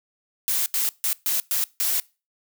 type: noise bursts at uneven times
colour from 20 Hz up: blue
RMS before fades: -23 dBFS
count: 6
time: 0.48-0.66 / 0.74-0.89 / 1.04-1.13 / 1.26-1.4 / 1.51-1.64 / 1.8-2 s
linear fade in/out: 0 ms
effects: noise-tail reverb RT60 0.3 s tail -23 dB re dry